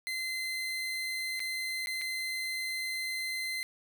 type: tone with dropouts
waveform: 30% pulse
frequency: 2064 Hz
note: C7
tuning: 24 cents flat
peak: -30 dBFS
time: 0.07-3.63 s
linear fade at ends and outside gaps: 0 ms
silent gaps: 1.395-1.402 / 1.86-1.871 / 2.013-2.017 s
effects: none